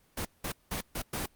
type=noise bursts at uneven times; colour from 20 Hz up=pink; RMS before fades=-34 dBFS; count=5; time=0.17-0.25 / 0.44-0.52 / 0.71-0.81 / 0.95-1.02 / 1.13-1.26 s; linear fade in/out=5 ms; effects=pink hiss -66 dBFS RMS until 1.35 s + Opus 24 kbps